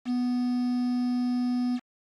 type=tone with quantisation; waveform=triangle; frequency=246.9 Hz; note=B3; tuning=in tune; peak=-22 dBFS; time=0.05-1.8 s; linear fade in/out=50 ms; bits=7; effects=low-pass 5000 Hz 12 dB/octave + Opus 48 kbps